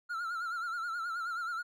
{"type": "tone with vibrato", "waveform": "triangle", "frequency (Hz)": 1377, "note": "F6", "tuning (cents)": -25, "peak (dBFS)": -32, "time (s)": [0.09, 1.63], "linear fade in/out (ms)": 20, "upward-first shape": "sine", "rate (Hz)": 9.4, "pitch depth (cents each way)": 81, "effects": []}